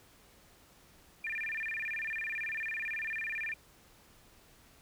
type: tone with vibrato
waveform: sine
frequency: 2072 Hz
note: C7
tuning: 17 cents flat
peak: -34 dBFS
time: 1.24-3.54 s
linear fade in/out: 5 ms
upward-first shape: square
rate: 18 Hz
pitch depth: 250 cents each way
effects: pink hiss -61 dBFS RMS until 4.81 s